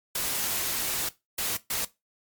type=noise bursts at uneven times; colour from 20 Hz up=white; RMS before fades=-29 dBFS; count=3; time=0.15-1.09 / 1.38-1.57 / 1.7-1.85 s; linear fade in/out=5 ms; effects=noise-tail reverb RT60 0.2 s tail -17 dB re dry + MP3 96 kbps